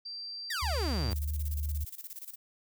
sine tone, 4699 Hz, D8, in tune, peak -38 dBFS, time 0.05-1.13 s, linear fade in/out 10 ms
sawtooth exponential sweep, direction down, 1975.5 to 82.41 Hz, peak -29 dBFS, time 0.5-1.14 s, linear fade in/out 5 ms
sine tone with pitch glide, 73.42 to 74.23 Hz, D2 to D2, 0 to +19 cents, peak -30 dBFS, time 0.62-1.85 s, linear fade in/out 10 ms, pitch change +19 cents, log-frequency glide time 0.81-0.92 s
violet noise with tremolo, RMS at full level -42 dBFS, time 1.1-2.36 s, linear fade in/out 20 ms, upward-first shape square, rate 17 Hz, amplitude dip 80%
effects none

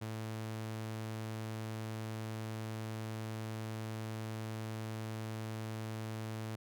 sawtooth tone, 110 Hz, A2, in tune, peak -35 dBFS, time 0.01-6.56 s, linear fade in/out 10 ms, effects none

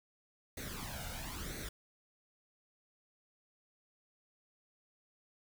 pink noise with flanger, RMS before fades -43 dBFS, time 0.57-1.69 s, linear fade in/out 5 ms, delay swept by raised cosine 0.48 to 1.38 ms, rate 1 Hz, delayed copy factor +0.7, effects none

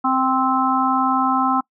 harmonic tone, 261.6 Hz, C4, in tune, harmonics 1 / 3 / 4 / 5, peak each -21 / -21 / -21 / -21 dBFS, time 0.04-1.61 s, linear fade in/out 10 ms, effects noise-tail reverb RT60 0.1 s tail -25 dB re dry

